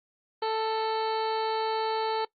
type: harmonic tone with a mistuned harmonic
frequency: 441.6 Hz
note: A4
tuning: 6 cents sharp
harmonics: 1 / 2 / 3 / 4 / 5 / 6 / 7 / 8 / 9 / 10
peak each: -29 / -29 / -38 / -44 / -44 / -49 / -44 / -52 / -44 / -43 dBFS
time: 0.42-2.25 s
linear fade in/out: 5 ms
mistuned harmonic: 8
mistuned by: +74 cents
effects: noise-tail reverb RT60 0.1 s tail -21 dB re dry + Opus 32 kbps